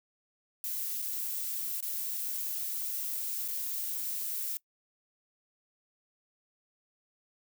violet noise with dropouts, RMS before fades -35 dBFS, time 0.64-4.57 s, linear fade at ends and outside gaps 1 ms, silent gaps 1.019-1.023 / 1.805-1.826 / 3.479-3.484 s, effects noise-tail reverb RT60 0.1 s tail -22 dB re dry

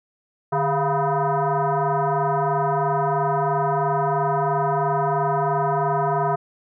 sine tone with frequency modulation, 150.5 Hz, D3, 43 cents sharp, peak -18 dBFS, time 0.52-6.36 s, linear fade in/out 10 ms, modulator 278 Hz, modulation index 3.8, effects none

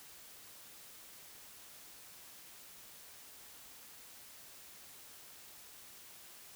silence, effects white hiss -55 dBFS RMS until 6.55 s

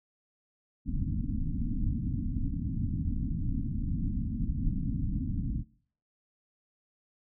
pink low-pass noise, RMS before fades -31 dBFS, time 0.85-5.64 s, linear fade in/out 50 ms, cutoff 290 Hz, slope 96 dB/octave, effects noise-tail reverb RT60 0.5 s tail -20 dB re dry

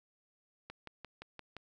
click train, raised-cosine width 0.3 ms, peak -29 dBFS, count 6, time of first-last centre 0.7-1.567 s, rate 5.77 Hz, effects none

